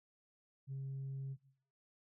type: tone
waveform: sine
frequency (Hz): 135.5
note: C#3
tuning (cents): -39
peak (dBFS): -38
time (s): 0.67-1.37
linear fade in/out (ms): 50
effects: noise-tail reverb RT60 0.6 s tail -18 dB re dry + tanh soft clip ceiling -38 dBFS